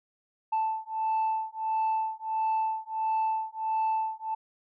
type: beating tone pair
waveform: sine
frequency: 880 / 881.5 Hz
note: A5 / A5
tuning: 0 / +3 cents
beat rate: 1.5 Hz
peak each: -28 dBFS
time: 0.52-4.35 s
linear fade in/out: 10 ms
effects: tanh soft clip ceiling -22 dBFS